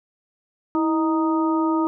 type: harmonic tone with a mistuned harmonic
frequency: 311.1 Hz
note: D#4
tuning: in tune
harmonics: 1 / 2 / 3 / 4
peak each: -19 / -31 / -26 / -28 dBFS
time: 0.75-1.87 s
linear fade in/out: 0 ms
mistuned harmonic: 1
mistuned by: +67 cents
effects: none